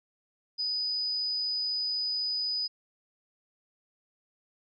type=tone; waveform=sine; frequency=4978 Hz; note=D#8; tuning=in tune; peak=-28 dBFS; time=0.58-2.68 s; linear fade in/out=20 ms; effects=none